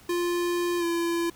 square tone with pitch glide, 349.2 to 339.3 Hz, F4 to F4, 0 to -50 cents, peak -25 dBFS, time 0.09-1.3 s, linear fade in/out 5 ms, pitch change -50 cents, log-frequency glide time 0.79-0.84 s, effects pink hiss -53 dBFS RMS until 1.35 s

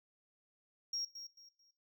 triangle tone with echo, 5588 Hz, F8, in tune, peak -33 dBFS, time 0.93-1.05 s, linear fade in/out 5 ms, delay 220 ms, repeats 3, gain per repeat -11 dB, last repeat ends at 1.71 s, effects noise-tail reverb RT60 0.3 s tail -19 dB re dry + tanh soft clip ceiling -32 dBFS

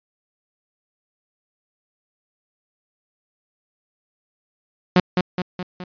sawtooth tone with echo, 181.1 Hz, F#3, 37 cents flat, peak -7 dBFS, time 4.96-5 s, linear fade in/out 2 ms, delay 210 ms, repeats 4, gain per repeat -5 dB, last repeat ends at 5.84 s, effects resampled to 11025 Hz

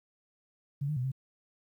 sine tone with pitch steps, 141.1 / 151.3 / 125.1 / 132.7 Hz, C#3 / D#3 / B2 / C3, +31 / -48 / +23 / +25 cents, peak -29 dBFS, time 0.81-1.118 s, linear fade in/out 10 ms, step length 77 ms, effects 11-bit

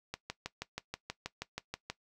click train, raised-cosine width 0.2 ms, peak -20 dBFS, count 12, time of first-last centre 0.14-1.9 s, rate 6.25 Hz, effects noise-tail reverb RT60 0.1 s tail -17 dB re dry

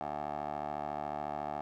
15% pulse tone with band-pass filter, 74 Hz, D2, 14 cents sharp, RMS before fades -38 dBFS, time 0.01-1.61 s, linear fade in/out 0 ms, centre 770 Hz, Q 3.2, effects none

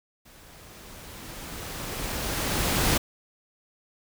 pink noise with level ramp, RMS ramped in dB -52 to -22 dBFS, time 0.25-2.98 s, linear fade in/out 10 ms, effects none

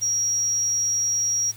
sine tone, 5670 Hz, F8, 25 cents sharp, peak -20 dBFS, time 0.01-1.52 s, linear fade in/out 20 ms, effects added 107 Hz sine -45 dBFS peak until 1.56 s + white hiss -47 dBFS RMS until 1.56 s

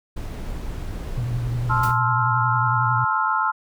brown noise, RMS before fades -30 dBFS, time 0.16-1.92 s, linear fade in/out 10 ms
sine tone with vibrato, 120 Hz, B2, 49 cents flat, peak -22 dBFS, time 1.17-3.05 s, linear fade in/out 10 ms, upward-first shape sine, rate 11 Hz, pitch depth 68 cents each way
sine chord, F major seventh, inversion first, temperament just, 873.1 / 1047.7 / 1309.6 / 1396.9 Hz, A5 / C6 / E6 / F6, -14 / +2 / -12 / 0 cents, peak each -24 dBFS, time 1.69-3.52 s, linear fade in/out 20 ms
white noise with exponential decay, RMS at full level -31 dBFS, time 1.83-2.03 s, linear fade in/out 5 ms, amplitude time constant 42 ms
effects none

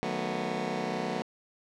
15% pulse chord, B dominant seventh, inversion first, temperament just, 154.34 / 185.21 / 222.2 / 246.9 Hz, D#3 / F#3 / A3 / B3, -14 / +2 / +17 / 0 cents, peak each -33 / -29 / -29 / -30 dBFS, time 0.03-1.22 s, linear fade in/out 0 ms, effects low-pass 5000 Hz 12 dB/octave

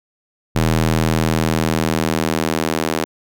square tone with high-pass filter sweep, 40 Hz, D#1, 49 cents sharp, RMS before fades -18 dBFS, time 0.55-3.05 s, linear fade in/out 10 ms, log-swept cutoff 100 to 310 Hz, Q 0.93, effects none

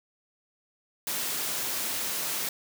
white high-pass noise, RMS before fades -31 dBFS, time 1.07-2.49 s, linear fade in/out 2 ms, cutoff 130 Hz, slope 12 dB/octave, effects none

